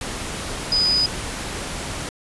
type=tone in noise; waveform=sine; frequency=4978 Hz; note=D#8; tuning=in tune; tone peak=-16 dBFS; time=0.72-1.06 s; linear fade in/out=2 ms; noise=pink; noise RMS=-29 dBFS; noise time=0.01-2.09 s; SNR=+10 dB; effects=resampled to 24000 Hz